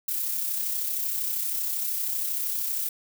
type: noise with amplitude modulation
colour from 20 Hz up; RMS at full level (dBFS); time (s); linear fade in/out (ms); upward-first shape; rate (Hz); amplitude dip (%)
violet; -27; 0.08-2.89; 5; sine; 32.8; 35
effects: none